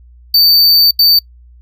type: tone bursts at uneven times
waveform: square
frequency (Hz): 4582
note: D8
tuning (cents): -44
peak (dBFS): -6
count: 2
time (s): 0.34-0.91 / 0.99-1.19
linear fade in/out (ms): 5
effects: noise-tail reverb RT60 0.1 s tail -24 dB re dry + added 60 Hz sine -38 dBFS peak until 1.61 s